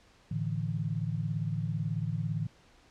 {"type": "chord", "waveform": "sine", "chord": "A suspended fourth", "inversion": "none", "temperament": "equal", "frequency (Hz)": [110, 146.83, 164.81], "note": ["A2", "D3", "E3"], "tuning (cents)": [0, 0, 0], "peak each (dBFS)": -34, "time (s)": [0.31, 2.47], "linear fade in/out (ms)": 5, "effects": ["pink hiss -61 dBFS RMS until 2.9 s", "low-pass 6000 Hz 12 dB/octave"]}